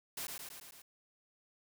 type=noise with echo; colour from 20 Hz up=white; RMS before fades=-41 dBFS; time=0.17-0.27 s; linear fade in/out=5 ms; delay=110 ms; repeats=5; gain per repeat=-3 dB; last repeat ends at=0.82 s; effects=none